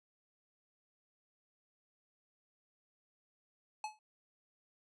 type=tone with exponential decay; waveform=square; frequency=857 Hz; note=A5; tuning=46 cents flat; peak=-35 dBFS; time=3.84-3.99 s; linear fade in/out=2 ms; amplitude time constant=32 ms; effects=resampled to 22050 Hz